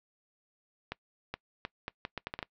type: accelerating click train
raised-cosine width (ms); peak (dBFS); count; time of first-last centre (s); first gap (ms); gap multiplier
0.3; -19; 10; 0.92-2.428; 420; 0.74
effects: noise-tail reverb RT60 0.1 s tail -23 dB re dry + low-pass 5000 Hz 12 dB/octave